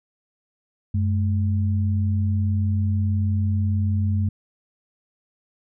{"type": "tone pair together", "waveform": "sine", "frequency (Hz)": [95.2, 213.6], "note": ["F#2", "G#3"], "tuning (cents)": [50, 49], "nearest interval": "octave + major second", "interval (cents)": 1399, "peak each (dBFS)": [-19, -27], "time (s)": [0.94, 4.29], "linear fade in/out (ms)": 5, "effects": []}